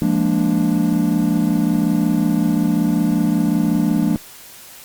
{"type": "chord", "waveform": "triangle", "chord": "Bb dominant seventh", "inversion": "second", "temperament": "equal with one note detuned", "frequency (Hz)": [172.01, 207.7, 233.1, 293.7], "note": ["F3", "Ab3", "Bb3", "D4"], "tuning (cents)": [-26, 0, 0, 0], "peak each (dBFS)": -18, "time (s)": [0.02, 4.16], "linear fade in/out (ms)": 0, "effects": ["white hiss -40 dBFS RMS until 4.84 s", "Opus 48 kbps"]}